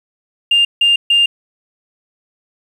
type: tone bursts at uneven times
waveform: sine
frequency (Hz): 2803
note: F7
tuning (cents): +6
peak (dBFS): -7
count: 3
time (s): 0.51-0.65 / 0.81-0.96 / 1.1-1.26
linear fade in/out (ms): 5
effects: tanh soft clip ceiling -5 dBFS + 7-bit

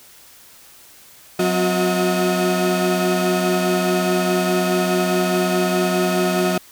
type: tone cluster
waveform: 35% pulse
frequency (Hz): 183 / 259.2 / 361.2 / 635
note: F#3 / C4 / F#4 / D#5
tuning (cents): -19 / -16 / -42 / +35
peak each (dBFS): -19 / -28 / -19 / -21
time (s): 1.39-6.58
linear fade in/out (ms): 5
effects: white hiss -46 dBFS RMS until 6.71 s

